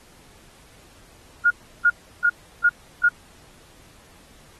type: tone bursts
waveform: sine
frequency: 1428 Hz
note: F6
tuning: 38 cents sharp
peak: -12 dBFS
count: 5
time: 1.45-3.09 s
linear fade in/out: 10 ms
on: 56 ms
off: 340 ms
effects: pink hiss -52 dBFS RMS until 4.59 s + AAC 32 kbps